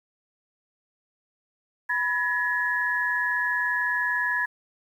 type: tone cluster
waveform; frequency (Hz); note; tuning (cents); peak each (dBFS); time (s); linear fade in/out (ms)
sine; 985 / 1691 / 1871; B5 / G#6 / A#6; -5 / +31 / +6; -30 / -24 / -31; 1.89-4.46; 10
effects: 9-bit